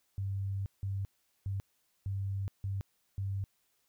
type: tone bursts at uneven times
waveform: sine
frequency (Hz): 98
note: G2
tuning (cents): 0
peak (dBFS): -32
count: 6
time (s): 0.18-0.66 / 0.83-1.05 / 1.46-1.6 / 2.06-2.48 / 2.64-2.81 / 3.18-3.44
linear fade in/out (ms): 0
effects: white hiss -75 dBFS RMS until 3.88 s